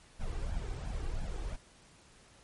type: noise with flanger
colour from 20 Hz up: brown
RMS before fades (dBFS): -36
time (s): 0.19-1.57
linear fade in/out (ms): 20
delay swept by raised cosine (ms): 1.2 to 2.6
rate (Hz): 2.9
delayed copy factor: +0.7
effects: pink hiss -60 dBFS RMS until 2.43 s + MP3 48 kbps